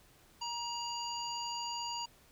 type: harmonic tone with a mistuned harmonic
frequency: 947 Hz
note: A#5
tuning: 27 cents sharp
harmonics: 1 / 3 / 5 / 7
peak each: -39 / -44 / -42 / -46 dBFS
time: 0.41-2.06 s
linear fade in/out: 10 ms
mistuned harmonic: 7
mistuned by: +43 cents
effects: pink hiss -63 dBFS RMS until 2.31 s